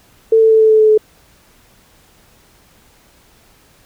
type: tone with pitch steps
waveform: sine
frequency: 446.9 / 444.1 / 441.3 / 438.5 / 435.7 / 432.9 / 430.2 Hz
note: A4 / A4 / A4 / A4 / A4 / A4 / A4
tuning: +27 / +16 / +5 / -6 / -17 / -28 / -39 cents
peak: -6 dBFS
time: 0.32-0.978 s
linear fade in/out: 5 ms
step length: 94 ms
effects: pink hiss -50 dBFS RMS until 3.85 s